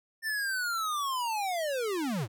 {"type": "linear sweep", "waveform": "square", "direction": "down", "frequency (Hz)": [1802, 92.6], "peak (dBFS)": -30, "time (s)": [0.22, 2.28], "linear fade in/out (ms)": 50, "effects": []}